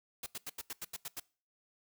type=noise bursts; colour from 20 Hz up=white; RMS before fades=-41 dBFS; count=9; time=0.23-1.199 s; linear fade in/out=5 ms; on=33 ms; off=84 ms; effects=noise-tail reverb RT60 0.4 s tail -23 dB re dry